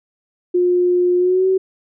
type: tone with pitch glide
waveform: sine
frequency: 357 to 378.2 Hz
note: F4 to F#4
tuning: +38 to +38 cents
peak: -12 dBFS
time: 0.54-1.58 s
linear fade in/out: 10 ms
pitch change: +100 cents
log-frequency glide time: 1.18-1.47 s
effects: none